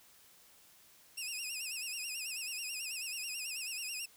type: tone with vibrato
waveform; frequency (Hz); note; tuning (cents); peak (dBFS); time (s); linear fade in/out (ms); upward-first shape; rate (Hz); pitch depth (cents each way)
15% pulse; 2637; E7; 0; -31; 1.17-4.06; 10; sine; 9.2; 120
effects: white hiss -62 dBFS RMS until 4.16 s